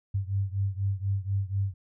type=beating tone pair; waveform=sine; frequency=96.8 / 100.9 Hz; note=G2 / G#2; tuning=-21 / -49 cents; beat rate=4.1 Hz; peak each=-28 / -30 dBFS; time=0.14-1.74 s; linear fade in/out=10 ms; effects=none